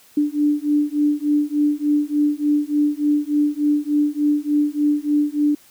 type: beating tone pair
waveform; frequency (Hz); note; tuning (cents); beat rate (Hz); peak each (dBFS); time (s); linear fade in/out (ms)
sine; 293.2 / 296.6; D4 / D4; -3 / +17; 3.4; -19; 0.17-5.55; 5
effects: white hiss -51 dBFS RMS until 5.7 s